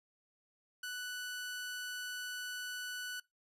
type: tone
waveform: sawtooth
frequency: 1486 Hz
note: F#6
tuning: 7 cents sharp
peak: -36 dBFS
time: 0.83-3.2 s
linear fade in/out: 5 ms
effects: noise-tail reverb RT60 0.2 s tail -23 dB re dry + resampled to 32000 Hz